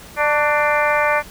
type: harmonic tone with a mistuned harmonic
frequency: 297 Hz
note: D4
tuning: 20 cents sharp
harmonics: 2 / 3 / 4 / 5 / 6 / 7 / 8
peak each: -19 / -21 / -22 / -23 / -24 / -24 / -25 dBFS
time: 0.16-1.23 s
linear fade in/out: 50 ms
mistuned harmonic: 4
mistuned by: -38 cents
effects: pink hiss -40 dBFS RMS until 1.3 s